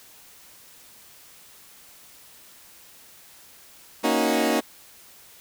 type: chord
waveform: 20% pulse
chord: D# minor seventh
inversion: second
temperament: equal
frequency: 233.1 / 277.2 / 311.1 / 370 Hz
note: A#3 / C#4 / D#4 / F#4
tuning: 0 / 0 / 0 / 0 cents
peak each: -20 / -21 / -20 / -23 dBFS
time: 4.03-4.61 s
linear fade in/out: 20 ms
effects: white hiss -50 dBFS RMS until 5.4 s